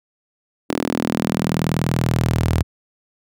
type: tone with high-pass filter sweep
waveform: sawtooth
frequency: 40.42 Hz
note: E1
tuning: 33 cents flat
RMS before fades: -20 dBFS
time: 0.69-2.63 s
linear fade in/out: 10 ms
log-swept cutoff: 290 to 89 Hz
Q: 2.5
effects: none